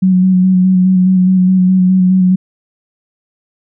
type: tone with vibrato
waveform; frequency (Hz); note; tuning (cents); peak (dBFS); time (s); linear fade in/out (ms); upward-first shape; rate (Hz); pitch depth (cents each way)
sine; 185.2; F#3; +2; -6; 0.02-2.36; 10; square; 4.8; 20
effects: none